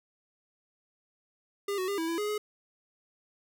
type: tone with pitch steps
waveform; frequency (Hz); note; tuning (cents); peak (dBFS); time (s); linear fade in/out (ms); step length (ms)
square; 402.6 / 371.3 / 402.1 / 326.8 / 333.5 / 417.2 / 421; G4 / F#4 / G4 / E4 / E4 / G#4 / G#4; +46 / +6 / +44 / -15 / +20 / +8 / +24; -30; 1.68-2.38; 5; 100
effects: none